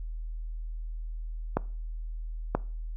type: clicks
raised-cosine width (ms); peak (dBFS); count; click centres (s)
1; -10; 2; 1.57 / 2.55
effects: noise-tail reverb RT60 0.4 s tail -22 dB re dry + added 40 Hz sine -33 dBFS peak until 2.96 s